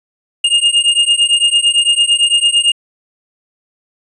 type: beating tone pair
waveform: square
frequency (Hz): 2830 / 2838.9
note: F7 / F7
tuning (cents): +22 / +28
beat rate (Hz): 8.9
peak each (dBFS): -13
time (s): 0.44-2.72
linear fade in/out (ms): 5
effects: resampled to 22050 Hz